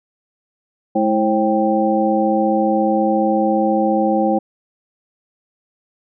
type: tone cluster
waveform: sine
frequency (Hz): 212.8 / 327.3 / 537 / 784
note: G#3 / E4 / C5 / G5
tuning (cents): +42 / -12 / +45 / 0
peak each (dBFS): -19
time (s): 0.95-4.39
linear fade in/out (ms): 10
effects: none